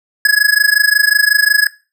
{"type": "tone with amplitude modulation", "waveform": "square", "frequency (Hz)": 1684, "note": "G#6", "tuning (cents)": 24, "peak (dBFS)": -5, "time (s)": [0.25, 1.67], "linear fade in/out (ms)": 2, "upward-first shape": "sine", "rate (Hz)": 25.5, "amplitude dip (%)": 95, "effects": ["noise-tail reverb RT60 0.3 s tail -19 dB re dry"]}